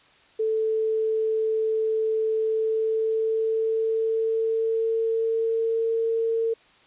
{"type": "tone with pitch glide", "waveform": "sine", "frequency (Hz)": [440, 453.9], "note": ["A4", "A#4"], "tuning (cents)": [0, -46], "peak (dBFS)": -21, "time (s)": [0.39, 6.54], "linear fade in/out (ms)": 10, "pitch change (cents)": 54, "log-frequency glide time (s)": [2.34, 5.94], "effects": ["white hiss -56 dBFS RMS until 6.86 s", "resampled to 8000 Hz"]}